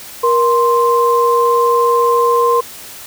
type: tone pair together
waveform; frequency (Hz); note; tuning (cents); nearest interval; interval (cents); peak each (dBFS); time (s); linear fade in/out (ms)
sine; 473.2 / 1046.5; A#4 / C6; +26 / 0; octave + major second; 1374; -12; 0.23-2.61; 10
effects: white hiss -33 dBFS RMS until 3.06 s